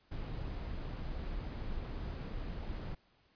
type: noise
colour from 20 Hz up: brown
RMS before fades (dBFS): -40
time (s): 0.11-2.95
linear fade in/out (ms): 10
effects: pink hiss -70 dBFS RMS until 3.35 s + resampled to 11025 Hz